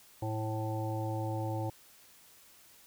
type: harmonic tone with a mistuned harmonic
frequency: 110 Hz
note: A2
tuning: in tune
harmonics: 1 / 3 / 5 / 7 / 8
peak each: -34 / -39 / -41 / -42 / -43 dBFS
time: 0.22-1.7 s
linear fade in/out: 5 ms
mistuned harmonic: 5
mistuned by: -28 cents
effects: white hiss -59 dBFS RMS until 2.86 s